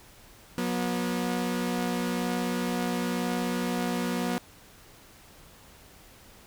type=tone pair together; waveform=sawtooth; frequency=181 / 242 Hz; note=F#3 / B3; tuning=-38 / -35 cents; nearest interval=perfect fourth; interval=503 cents; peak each=-27 / -25 dBFS; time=0.58-4.38 s; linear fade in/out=0 ms; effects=pink hiss -53 dBFS RMS until 6.46 s